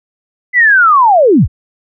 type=linear sweep; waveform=sine; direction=down; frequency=2036 to 32.7 Hz; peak=-4 dBFS; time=0.53-1.48 s; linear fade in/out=50 ms; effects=none